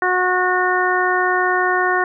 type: harmonic tone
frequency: 365.1 Hz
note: F#4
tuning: 23 cents flat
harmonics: 1 / 2 / 3 / 4 / 5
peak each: -21 / -21 / -21 / -21 / -21 dBFS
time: 0.02-2.04 s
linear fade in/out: 2 ms
effects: none